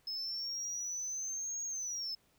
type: linear two-way sweep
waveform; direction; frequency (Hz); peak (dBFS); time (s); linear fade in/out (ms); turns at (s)
sine; up then down; 5160 to 6600 to 5160; -34; 0.07-2.15; 5; 1.64
effects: tanh soft clip ceiling -35 dBFS + pink hiss -71 dBFS RMS until 2.38 s